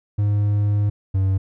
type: tone pair in turn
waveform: triangle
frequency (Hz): 103.1 / 95.95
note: G#2 / G2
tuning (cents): -12 / -37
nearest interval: minor second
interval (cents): 125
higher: first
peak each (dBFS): -14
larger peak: neither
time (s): 0.18-0.9 / 1.14-1.38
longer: first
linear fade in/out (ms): 10
effects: none